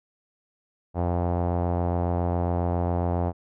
sawtooth tone with low-pass filter, 87.31 Hz, F2, in tune, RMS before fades -25 dBFS, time 0.94-3.33 s, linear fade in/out 50 ms, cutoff 760 Hz, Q 2.7, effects none

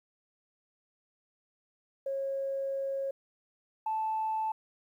sine tone pair in turn, 545 / 876.5 Hz, C#5 / A5, -29 / -7 cents, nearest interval minor sixth, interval 822 cents, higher second, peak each -30 / -28 dBFS, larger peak second, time 2.06-3.11 / 3.86-4.52 s, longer first, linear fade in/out 5 ms, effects tanh soft clip ceiling -24 dBFS + 11-bit

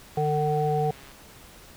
click train, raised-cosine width 0.3 ms, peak -34 dBFS, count 132, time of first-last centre 0.16-1.116 s, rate 137 Hz
harmonic tone, 150.4 Hz, D3, 42 cents sharp, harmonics 1 / 3 / 5, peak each -26 / -26 / -26 dBFS, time 0.17-0.91 s, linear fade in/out 5 ms
effects pink hiss -49 dBFS RMS until 1.76 s

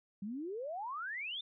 sine exponential sweep, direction up, 189.8 to 3642 Hz, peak -38 dBFS, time 0.22-1.41 s, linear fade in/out 5 ms, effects none

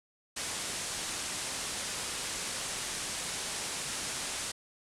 white low-pass noise, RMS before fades -37 dBFS, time 0.36-4.52 s, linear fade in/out 10 ms, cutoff 10000 Hz, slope 48 dB/octave, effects none

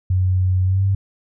sine tone with pitch glide, 92.5 to 97.55 Hz, F#2 to G2, 0 to -8 cents, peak -14 dBFS, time 0.1-0.95 s, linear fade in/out 5 ms, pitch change +92 cents, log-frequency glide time 0.64-0.84 s, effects none

